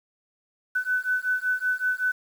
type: beating tone pair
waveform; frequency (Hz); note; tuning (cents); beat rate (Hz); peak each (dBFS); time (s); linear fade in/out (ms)
sine; 1500 / 1505.3; F#6 / F#6; +23 / +29; 5.3; -26; 0.75-2.12; 10
effects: 8-bit